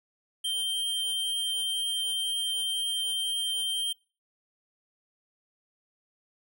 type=tone; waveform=square; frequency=3151 Hz; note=G7; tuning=8 cents sharp; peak=-28 dBFS; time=0.44-3.93 s; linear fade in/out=10 ms; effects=noise-tail reverb RT60 0.4 s tail -26 dB re dry

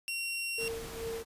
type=tone; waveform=sawtooth; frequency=2743 Hz; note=F7; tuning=32 cents flat; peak=-30 dBFS; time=0.08-0.68 s; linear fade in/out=0 ms
type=noise; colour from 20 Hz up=pink; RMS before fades=-44 dBFS; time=0.57-1.25 s; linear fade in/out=50 ms
type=tone with tremolo; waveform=sine; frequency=456.1 Hz; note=A#4; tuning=38 cents flat; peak=-34 dBFS; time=0.58-1.23 s; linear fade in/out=5 ms; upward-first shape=sine; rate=2.4 Hz; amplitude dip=80%
effects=resampled to 32000 Hz

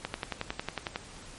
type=click train; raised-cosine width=0.3 ms; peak=-15 dBFS; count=11; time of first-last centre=0.05-0.959 s; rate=11 Hz; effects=pink hiss -48 dBFS RMS until 1.38 s + MP3 48 kbps

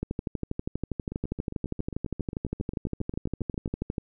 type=two click trains; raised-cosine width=3 ms; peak=-22 / -16 dBFS; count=20 / 50; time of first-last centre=1.12-3.677 / 0.03-3.982 s; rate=7.43 / 12.4 Hz; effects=none

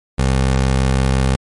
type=tone; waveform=20% pulse; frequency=65.8 Hz; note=C2; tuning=10 cents sharp; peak=-8 dBFS; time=0.18-1.36 s; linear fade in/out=10 ms; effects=MP3 48 kbps

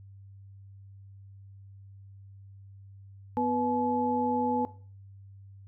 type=tone cluster; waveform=sine; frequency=247.8 / 490.2 / 856 Hz; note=B3 / B4 / A5; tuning=+6 / -13 / -48 cents; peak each=-29 / -32 / -28 dBFS; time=3.37-4.65 s; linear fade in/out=0 ms; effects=noise-tail reverb RT60 0.4 s tail -17 dB re dry + added 98 Hz sine -47 dBFS peak until 5.67 s

